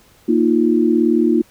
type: chord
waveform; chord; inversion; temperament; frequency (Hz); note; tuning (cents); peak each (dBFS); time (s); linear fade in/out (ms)
sine; Bb suspended fourth; none; equal; 233.1 / 311.1 / 349.2; Bb3 / Eb4 / F4; 0 / 0 / 0; -16; 0.28-1.42; 10
effects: pink hiss -51 dBFS RMS until 1.5 s